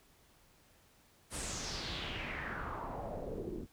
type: noise with low-pass filter sweep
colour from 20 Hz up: pink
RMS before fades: -41 dBFS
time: 1.3-3.67 s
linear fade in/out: 50 ms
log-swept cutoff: 9800 to 290 Hz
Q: 3.6
effects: pink hiss -66 dBFS RMS until 3.72 s